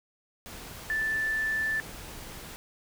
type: tone in noise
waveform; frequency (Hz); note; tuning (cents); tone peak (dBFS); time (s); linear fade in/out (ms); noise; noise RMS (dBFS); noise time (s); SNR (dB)
sine; 1760; A6; 0; -26; 0.9-1.8; 0; pink; -43; 0.46-2.56; +14
effects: none